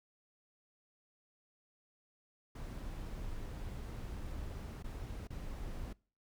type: noise with dropouts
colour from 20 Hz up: brown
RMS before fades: -43 dBFS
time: 2.55-5.93 s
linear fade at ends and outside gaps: 5 ms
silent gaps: 4.826-4.842 / 5.273-5.303 s
effects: noise-tail reverb RT60 0.4 s tail -24 dB re dry